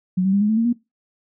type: tone with pitch steps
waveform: sine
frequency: 183.6 / 191.84 / 200.4 / 209.4 / 218.8 / 228.7 / 238.9 Hz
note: F#3 / G3 / G3 / G#3 / A3 / A#3 / A#3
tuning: -13 / -37 / +38 / +15 / -9 / -33 / +43 cents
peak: -15 dBFS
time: 0.17-0.73 s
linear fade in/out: 10 ms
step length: 80 ms
effects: noise-tail reverb RT60 0.2 s tail -18 dB re dry